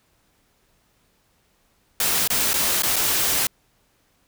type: noise with dropouts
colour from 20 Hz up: white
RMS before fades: -21 dBFS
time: 2-3.47 s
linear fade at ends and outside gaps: 2 ms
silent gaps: 2.276-2.302 / 2.533-2.539 / 2.822-2.833 / 2.96-2.964 s
effects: pink hiss -64 dBFS RMS until 4.27 s